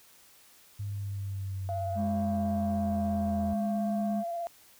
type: exponential sweep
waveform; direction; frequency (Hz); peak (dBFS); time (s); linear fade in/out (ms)
sine; down; 102.2 to 82.41; -32; 0.79-3.54; 10
type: tone with vibrato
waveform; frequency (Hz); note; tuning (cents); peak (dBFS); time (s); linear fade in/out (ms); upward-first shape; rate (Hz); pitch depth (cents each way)
sine; 684; F5; -36; -31; 1.69-4.47; 0; square; 17; 16
type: tone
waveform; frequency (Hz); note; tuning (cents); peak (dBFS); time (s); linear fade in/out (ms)
sine; 207.5; G#3; -1; -27; 1.95-4.24; 50
effects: tanh soft clip ceiling -22 dBFS + white hiss -58 dBFS RMS until 4.79 s